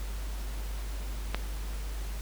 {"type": "click", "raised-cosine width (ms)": 0.3, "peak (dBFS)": -13, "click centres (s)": 1.346, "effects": ["added 50 Hz sine -33 dBFS peak until 2.21 s", "pink hiss -46 dBFS RMS until 2.21 s"]}